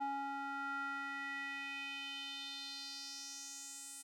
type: tone with band-pass filter sweep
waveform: square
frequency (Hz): 277.2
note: C#4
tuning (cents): 0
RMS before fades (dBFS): -44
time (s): 0-4.03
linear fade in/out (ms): 20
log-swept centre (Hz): 890 to 8800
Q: 3.8
effects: none